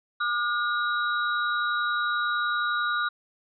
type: tone cluster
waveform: sine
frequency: 1205 / 1436 / 3838 Hz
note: D6 / F6 / A#7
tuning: +44 / +48 / +50 cents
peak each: -28 / -26 / -34 dBFS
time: 0.2-3.09 s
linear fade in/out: 10 ms
effects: none